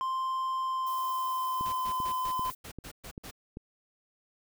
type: tone with pitch glide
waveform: triangle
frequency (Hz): 1046.5 to 1023.2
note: C6 to C6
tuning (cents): 0 to -39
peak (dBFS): -27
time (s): 0.01-2.5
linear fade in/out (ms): 0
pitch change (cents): -39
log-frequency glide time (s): 0.61-2.01
type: noise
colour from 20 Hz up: violet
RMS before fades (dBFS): -45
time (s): 0.86-2.55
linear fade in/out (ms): 10
type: click train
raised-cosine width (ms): 3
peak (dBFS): -27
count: 6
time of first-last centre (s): 1.61-3.571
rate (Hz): 2.55
type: noise bursts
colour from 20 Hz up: pink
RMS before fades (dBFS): -44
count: 9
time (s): 1.65-3.312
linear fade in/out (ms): 10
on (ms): 78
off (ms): 120
effects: none